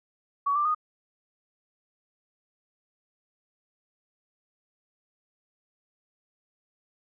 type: tone with pitch steps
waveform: sine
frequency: 1129 / 1181 / 1235.5 Hz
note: C#6 / D6 / D#6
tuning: +31 / +9 / -13 cents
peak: -22 dBFS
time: 0.46-0.748 s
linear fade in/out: 10 ms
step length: 96 ms
effects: none